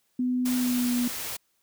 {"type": "tone with pitch glide", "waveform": "sine", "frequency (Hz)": [250.5, 243.9], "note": ["B3", "B3"], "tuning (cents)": [25, -21], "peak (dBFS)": -23, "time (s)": [0.19, 1.08], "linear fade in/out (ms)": 5, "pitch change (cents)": -46, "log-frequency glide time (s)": [0.54, 0.91]}
{"type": "noise", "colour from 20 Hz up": "white", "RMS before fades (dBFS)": -34, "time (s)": [0.45, 1.37], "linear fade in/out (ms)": 10}
{"effects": ["white hiss -71 dBFS RMS until 1.62 s"]}